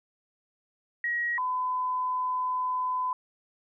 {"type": "tone pair in turn", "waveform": "sine", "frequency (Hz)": [1900, 1009.7], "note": ["A#6", "B5"], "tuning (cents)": [33, 38], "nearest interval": "major seventh", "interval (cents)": 1095, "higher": "first", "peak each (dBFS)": -26, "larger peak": "neither", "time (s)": [[1.04, 1.38], [1.38, 3.13]], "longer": "second", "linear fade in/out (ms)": 2, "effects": []}